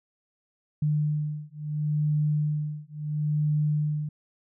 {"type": "beating tone pair", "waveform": "sine", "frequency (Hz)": [150, 150.73], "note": ["D3", "D3"], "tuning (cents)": [37, 45], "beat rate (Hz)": 0.73, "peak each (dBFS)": -27, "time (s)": [0.82, 4.09], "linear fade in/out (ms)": 5, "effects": []}